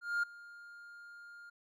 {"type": "tone with ADSR envelope", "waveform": "triangle", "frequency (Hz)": 1409, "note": "F6", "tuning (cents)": 15, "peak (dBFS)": -26, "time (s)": [0.01, 1.5], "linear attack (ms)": 220, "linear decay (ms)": 8, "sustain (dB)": -22, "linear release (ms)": 9, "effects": ["tanh soft clip ceiling -23 dBFS"]}